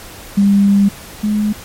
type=tone pair in turn; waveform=sine; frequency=200 / 210.5 Hz; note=G3 / G#3; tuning=+35 / +24 cents; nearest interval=minor second; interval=89 cents; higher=second; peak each=-7 / -12 dBFS; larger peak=first; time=0.37-0.89 / 1.23-1.53 s; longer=first; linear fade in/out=10 ms; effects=pink hiss -34 dBFS RMS until 1.64 s + MP3 64 kbps